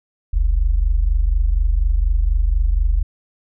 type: tone pair together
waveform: sine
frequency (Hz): 41.28 / 65.41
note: E1 / C2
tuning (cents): +3 / 0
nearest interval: minor sixth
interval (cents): 797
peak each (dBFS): -14 / -20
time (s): 0.33-3.03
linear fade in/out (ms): 10
effects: none